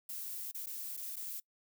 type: noise with dropouts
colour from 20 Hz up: violet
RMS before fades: -42 dBFS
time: 0.09-1.4 s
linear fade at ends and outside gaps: 5 ms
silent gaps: 0.515-0.545 / 0.66-0.668 / 0.968-0.973 / 1.159-1.165 s
effects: noise-tail reverb RT60 0.1 s tail -24 dB re dry